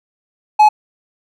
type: tone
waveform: triangle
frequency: 849 Hz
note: G#5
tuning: 38 cents sharp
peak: -3 dBFS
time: 0.59-0.69 s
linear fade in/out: 10 ms
effects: none